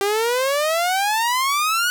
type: exponential sweep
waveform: sawtooth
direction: up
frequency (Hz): 392 to 1480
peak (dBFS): -14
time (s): 0.01-1.9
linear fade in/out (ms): 0
effects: none

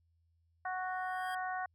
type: harmonic tone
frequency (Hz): 370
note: F#4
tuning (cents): 0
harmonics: 2 / 3 / 4 / 5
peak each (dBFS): -37 / -43 / -42 / -45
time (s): 0.65-1.66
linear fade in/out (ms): 5
type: tone with exponential growth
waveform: 25% pulse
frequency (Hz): 1612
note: G6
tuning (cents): +48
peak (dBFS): -40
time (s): 0.75-1.35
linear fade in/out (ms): 5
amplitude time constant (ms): 130
effects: added 83 Hz sine -70 dBFS peak until 1.74 s

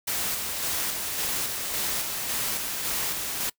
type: noise with tremolo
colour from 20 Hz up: white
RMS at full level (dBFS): -28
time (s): 0.07-3.5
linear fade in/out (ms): 10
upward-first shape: square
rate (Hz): 1.8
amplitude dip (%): 30
effects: noise-tail reverb RT60 0.1 s tail -23 dB re dry

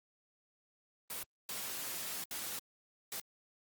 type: noise bursts at uneven times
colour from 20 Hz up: white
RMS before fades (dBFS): -41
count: 4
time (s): 1.1-1.23 / 1.49-2.24 / 2.31-2.59 / 3.12-3.2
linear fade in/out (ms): 2
effects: high-pass 100 Hz 12 dB/octave + Opus 32 kbps

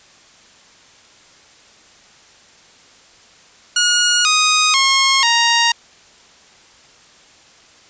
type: tone with pitch steps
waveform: 10% pulse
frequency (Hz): 1441 / 1247.2 / 1079.5 / 934.4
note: F#6 / D#6 / C#6 / A#5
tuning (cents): -46 / +4 / -46 / +4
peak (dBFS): -3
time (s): 3.76-5.72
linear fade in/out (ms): 5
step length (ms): 490
effects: white hiss -47 dBFS RMS until 7.89 s + resampled to 16000 Hz

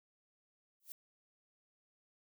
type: noise with exponential growth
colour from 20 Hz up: violet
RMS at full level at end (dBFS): -43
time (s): 0.8-0.92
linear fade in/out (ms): 1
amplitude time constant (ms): 24
effects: none

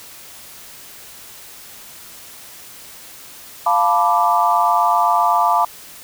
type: chord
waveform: sine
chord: B half-diminished seventh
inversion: second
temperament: equal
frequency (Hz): 698.5 / 880 / 987.8 / 1174.7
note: F5 / A5 / B5 / D6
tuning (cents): 0 / 0 / 0 / 0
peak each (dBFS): -18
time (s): 3.66-5.65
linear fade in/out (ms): 5
effects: white hiss -39 dBFS RMS until 6.03 s

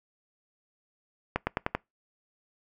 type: accelerating click train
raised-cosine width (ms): 0.5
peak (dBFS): -11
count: 5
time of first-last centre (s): 1.36-1.75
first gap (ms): 110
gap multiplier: 0.92
effects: noise-tail reverb RT60 0.2 s tail -25 dB re dry

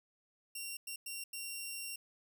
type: tone bursts at uneven times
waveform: 10% pulse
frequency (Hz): 2753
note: F7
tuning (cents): -25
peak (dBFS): -32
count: 4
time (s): 0.55-0.77 / 0.87-0.96 / 1.06-1.24 / 1.33-1.96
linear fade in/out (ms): 5
effects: none

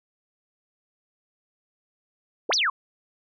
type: exponential two-way sweep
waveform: sine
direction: up then down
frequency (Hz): 293.7 to 6220 to 1009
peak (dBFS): -20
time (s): 2.49-2.7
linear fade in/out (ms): 5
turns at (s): 2.54
effects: none

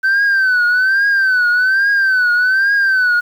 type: tone with vibrato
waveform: sine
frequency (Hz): 1535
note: G6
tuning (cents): -37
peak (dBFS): -8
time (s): 0.03-3.21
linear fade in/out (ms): 20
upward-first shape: triangle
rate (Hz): 1.2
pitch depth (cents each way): 120
effects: tanh soft clip ceiling -9 dBFS + 7-bit

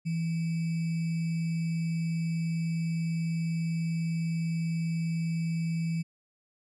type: tone with sample-and-hold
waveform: sine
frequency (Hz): 164.81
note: E3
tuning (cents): 0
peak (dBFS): -27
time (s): 0.05-6.03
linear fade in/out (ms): 20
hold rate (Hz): 2450
effects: resampled to 22050 Hz

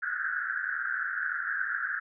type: band-pass noise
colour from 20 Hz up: white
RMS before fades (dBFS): -32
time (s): 0.02-2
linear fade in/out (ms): 10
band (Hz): 1400 to 1700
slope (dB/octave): 96
effects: none

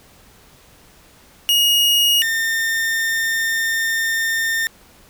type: tone pair in turn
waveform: 40% pulse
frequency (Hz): 2874 / 1812.4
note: F7 / A#6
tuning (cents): +49 / -49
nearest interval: minor sixth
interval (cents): 798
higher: first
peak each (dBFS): -12 / -17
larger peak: first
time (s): 1.49-2.22 / 2.22-4.67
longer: second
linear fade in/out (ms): 0
effects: pink hiss -49 dBFS RMS until 5.09 s

